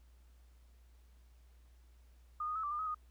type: tone with pitch steps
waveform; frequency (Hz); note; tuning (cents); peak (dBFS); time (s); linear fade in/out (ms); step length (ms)
sine; 1223 / 1237 / 1298 / 1171 / 1205 / 1271 / 1235; D#6 / D#6 / E6 / D6 / D6 / D#6 / D#6; -30 / -10 / -27 / -5 / +44 / +36 / -13; -35; 2.4-2.946; 5; 78
effects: added 60 Hz sine -59 dBFS peak until 3.1 s + pink hiss -74 dBFS RMS until 3.1 s